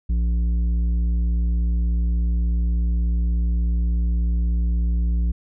sine tone with tanh clipping, 58.27 Hz, A#1, in tune, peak -19 dBFS, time 0.09-5.32 s, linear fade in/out 10 ms, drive 8 dB, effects none

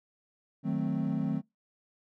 triangle chord, D# diminished seventh, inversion none, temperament equal, 155.56 / 185 / 220 / 261.6 Hz, D#3 / F#3 / A3 / C4, 0 / 0 / 0 / 0 cents, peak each -31 dBFS, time 0.63-1.42 s, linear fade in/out 50 ms, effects noise-tail reverb RT60 0.2 s tail -26 dB re dry + tanh soft clip ceiling -19 dBFS

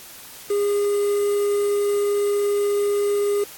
triangle tone with quantisation, 408 Hz, G#4, 31 cents flat, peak -16 dBFS, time 0.5-3.44 s, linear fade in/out 5 ms, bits 6, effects white hiss -41 dBFS RMS until 3.57 s + AAC 64 kbps

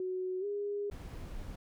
sine tone with pitch glide, 370 to 408.2 Hz, F#4 to G#4, 0 to -30 cents, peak -33 dBFS, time 0-0.9 s, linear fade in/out 2 ms, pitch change +170 cents, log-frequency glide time 0.4-0.45 s
brown noise, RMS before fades -43 dBFS, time 0.91-1.56 s, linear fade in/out 10 ms
effects none

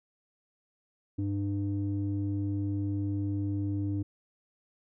square tone with low-pass filter, 100 Hz, G2, 35 cents sharp, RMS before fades -31 dBFS, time 1.18-4.03 s, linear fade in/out 10 ms, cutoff 260 Hz, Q 8, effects none

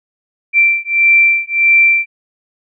sine beating tone pair, 2349 / 2350.6 Hz, D7 / D7, 0 / +1 cents, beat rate 1.6 Hz, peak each -11 dBFS, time 0.53-2.06 s, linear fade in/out 50 ms, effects none

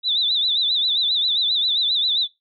sine tone with vibrato, 3729 Hz, A#7, in tune, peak -17 dBFS, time 0.03-2.28 s, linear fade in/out 50 ms, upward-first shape sine, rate 7.5 Hz, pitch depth 130 cents each way, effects noise-tail reverb RT60 0.2 s tail -21 dB re dry

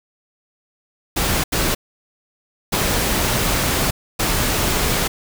pink noise bursts at uneven times, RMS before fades -19 dBFS, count 4, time 1.16-1.44 / 1.52-1.75 / 2.72-3.91 / 4.19-5.08 s, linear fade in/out 10 ms, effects none

